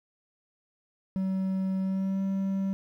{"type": "tone with pitch glide", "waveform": "triangle", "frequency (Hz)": [190, 193.66], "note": ["F#3", "G3"], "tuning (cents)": [46, -21], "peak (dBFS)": -24, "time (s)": [1.16, 2.73], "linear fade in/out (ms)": 0, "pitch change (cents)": 33, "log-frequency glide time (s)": [1.81, 2.22], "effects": ["11-bit"]}